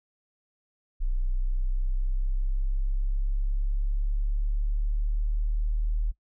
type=exponential sweep; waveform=sine; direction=up; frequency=30.87 to 38.88 Hz; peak=-23 dBFS; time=1-6.12 s; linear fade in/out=20 ms; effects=noise-tail reverb RT60 0.1 s tail -20 dB re dry